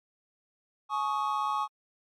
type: chord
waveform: triangle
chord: Ab suspended fourth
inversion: none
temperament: equal with one note detuned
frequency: 847.1 / 1108.7 / 1244.5 Hz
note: Ab5 / Db6 / Eb6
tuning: +34 / 0 / 0 cents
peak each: -30 / -28 / -32 dBFS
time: 0.89-1.68 s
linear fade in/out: 50 ms
effects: MP3 64 kbps